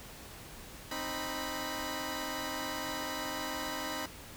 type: tone cluster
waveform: 10% pulse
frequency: 263.2 / 309.1 / 986 Hz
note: C4 / D#4 / B5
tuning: +10 / -11 / -3 cents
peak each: -32 / -31 / -32 dBFS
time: 0.91-4.06 s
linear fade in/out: 5 ms
effects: pink hiss -49 dBFS RMS until 4.36 s